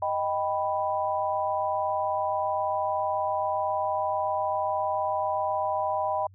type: chord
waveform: sine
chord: Eb augmented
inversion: none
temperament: equal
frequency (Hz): 622.3 / 784 / 987.8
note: Eb5 / G5 / B5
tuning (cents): 0 / 0 / 0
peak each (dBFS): -29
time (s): 0.02-6.27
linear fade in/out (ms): 5
effects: added 95 Hz sine -50 dBFS peak until 6.34 s